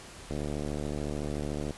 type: click train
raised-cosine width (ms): 2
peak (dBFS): -21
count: 104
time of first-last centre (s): 0.31-1.708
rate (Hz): 73.7
effects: pink hiss -47 dBFS RMS until 1.77 s + resampled to 24000 Hz